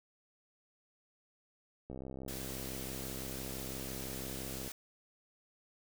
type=click train; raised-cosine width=2 ms; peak=-31 dBFS; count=184; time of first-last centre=1.9-4.677 s; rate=65.9 Hz
type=noise; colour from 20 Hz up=white; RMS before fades=-45 dBFS; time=2.28-4.72 s; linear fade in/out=2 ms
effects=none

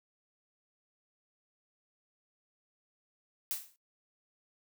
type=noise with exponential decay; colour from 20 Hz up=blue; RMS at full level=-32 dBFS; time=3.51-3.76 s; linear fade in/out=0 ms; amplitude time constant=53 ms; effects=noise-tail reverb RT60 0.1 s tail -18 dB re dry

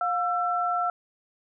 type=tone pair together; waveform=sine; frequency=710.5 / 1340 Hz; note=F5 / E6; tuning=+30 / +28 cents; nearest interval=major seventh; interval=1098 cents; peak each=-26 dBFS; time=0.01-0.9 s; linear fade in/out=2 ms; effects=none

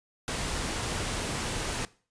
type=noise; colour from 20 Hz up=pink; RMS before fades=-32 dBFS; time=0.28-1.85 s; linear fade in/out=0 ms; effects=noise-tail reverb RT60 0.4 s tail -20 dB re dry + resampled to 22050 Hz

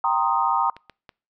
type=chord; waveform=sine; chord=C minor seventh; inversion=second; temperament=equal; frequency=784 / 932.3 / 1046.5 / 1244.5 Hz; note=G5 / Bb5 / C6 / Eb6; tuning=0 / 0 / 0 / 0 cents; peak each=-25 / -22 / -26 / -24 dBFS; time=0.04-0.7 s; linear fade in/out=2 ms
type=clicks; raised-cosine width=0.3 ms; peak=-25 dBFS; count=3; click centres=0.766 / 0.897 / 1.092 s
effects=noise-tail reverb RT60 0.4 s tail -26 dB re dry

